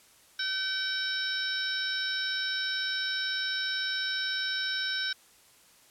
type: harmonic tone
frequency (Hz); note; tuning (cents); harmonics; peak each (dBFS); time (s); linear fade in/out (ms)
766; G5; -40; 2 / 3 / 4 / 5 / 6 / 7; -32 / -43 / -41 / -34 / -44 / -35; 0.39-5.13; 5
effects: white hiss -59 dBFS RMS until 5.9 s + low-pass 12000 Hz 12 dB/octave